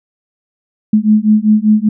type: beating tone pair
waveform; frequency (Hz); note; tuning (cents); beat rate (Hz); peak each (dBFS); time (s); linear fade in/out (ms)
sine; 211.2 / 216.3; G#3 / A3; +29 / -29; 5.1; -10; 0.93-1.89; 5
effects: none